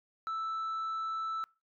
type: tone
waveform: sine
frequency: 1318.5 Hz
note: E6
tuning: in tune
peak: -30 dBFS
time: 0.27-1.44 s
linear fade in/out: 0 ms
effects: noise-tail reverb RT60 0.3 s tail -26 dB re dry + tanh soft clip ceiling -32 dBFS